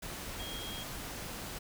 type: tone in noise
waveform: sine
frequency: 3255 Hz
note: G#7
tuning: 36 cents flat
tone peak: -43 dBFS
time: 0.39-0.84 s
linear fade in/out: 10 ms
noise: pink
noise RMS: -42 dBFS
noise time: 0.02-1.59 s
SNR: -4 dB
effects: none